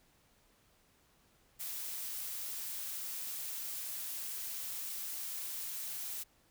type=noise; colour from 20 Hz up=blue; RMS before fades=-41 dBFS; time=1.59-6.24 s; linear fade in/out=20 ms; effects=pink hiss -69 dBFS RMS until 6.5 s